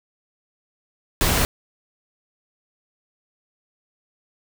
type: noise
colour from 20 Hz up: pink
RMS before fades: -19 dBFS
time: 1.21-1.45 s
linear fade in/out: 0 ms
effects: none